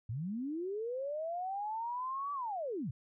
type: linear two-way sweep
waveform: sine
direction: up then down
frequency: 100.9 to 1159 to 100.9 Hz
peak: -35 dBFS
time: 0.09-2.91 s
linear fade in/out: 5 ms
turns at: 2.33 s
effects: none